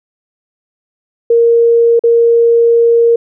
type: tone with dropouts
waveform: sine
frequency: 466.2 Hz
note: A#4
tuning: in tune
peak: -5 dBFS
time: 1.3-3.16 s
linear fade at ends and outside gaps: 5 ms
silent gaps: 1.994-2.037 s
effects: none